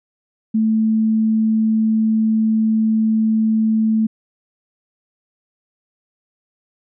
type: tone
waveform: sine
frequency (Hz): 220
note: A3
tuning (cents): 0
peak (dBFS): -13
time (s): 0.54-4.07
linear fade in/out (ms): 10
effects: none